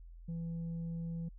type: tone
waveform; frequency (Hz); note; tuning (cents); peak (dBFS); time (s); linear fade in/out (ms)
sine; 166.6; E3; +19; -34; 0.28-1.29; 10
effects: tanh soft clip ceiling -36 dBFS + added 42 Hz sine -49 dBFS peak until 1.38 s